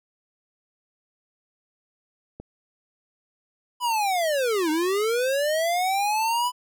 click, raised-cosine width 2 ms, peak -24 dBFS, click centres 2.4 s
square linear two-way sweep, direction down then up, 1000 to 302.4 to 1000 Hz, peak -22 dBFS, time 3.8-6.52 s, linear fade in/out 50 ms, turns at 4.7 s
effects none

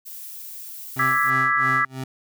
violet noise, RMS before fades -37 dBFS, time 0.05-1.31 s, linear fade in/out 20 ms
25% pulse tone with tremolo, 131.3 Hz, C3, 6 cents sharp, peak -23 dBFS, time 0.96-2.04 s, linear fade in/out 5 ms, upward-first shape sine, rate 3 Hz, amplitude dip 95%
sine chord, E dominant seventh, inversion third, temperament equal, 1174.7 / 1318.5 / 1661.2 / 1975.5 Hz, D6 / E6 / G#6 / B6, 0 / 0 / 0 / 0 cents, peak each -23 dBFS, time 0.99-1.85 s, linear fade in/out 5 ms
effects none

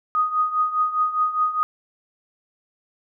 sine tone with tremolo, 1244.5 Hz, D#6, in tune, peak -15 dBFS, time 0.15-1.63 s, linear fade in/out 0 ms, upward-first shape triangle, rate 4.9 Hz, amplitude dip 80%, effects none

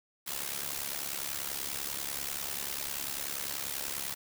white noise with amplitude modulation, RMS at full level -33 dBFS, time 0.26-4.15 s, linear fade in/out 20 ms, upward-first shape sine, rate 70.2 Hz, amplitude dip 80%, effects none

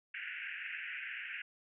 pink band-pass noise, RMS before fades -43 dBFS, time 0.14-1.42 s, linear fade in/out 5 ms, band 1500 to 2800 Hz, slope 96 dB/octave, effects none

